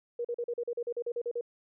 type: tone bursts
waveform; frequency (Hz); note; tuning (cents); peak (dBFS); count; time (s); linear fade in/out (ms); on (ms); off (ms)
sine; 476.4; A#4; +38; -30; 13; 0.19-1.411; 5; 57; 40
effects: none